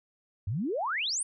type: exponential sweep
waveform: sine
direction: up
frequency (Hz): 87.31 to 9956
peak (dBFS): -28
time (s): 0.47-1.23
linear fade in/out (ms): 5
effects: none